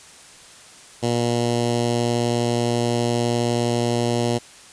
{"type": "tone with notch filter", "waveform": "10% pulse", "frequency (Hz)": 119.2, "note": "A#2", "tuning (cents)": 39, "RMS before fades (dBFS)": -21, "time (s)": [1.02, 4.39], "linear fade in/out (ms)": 20, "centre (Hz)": 1600, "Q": 1.1, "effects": ["white hiss -45 dBFS RMS until 4.72 s", "resampled to 22050 Hz"]}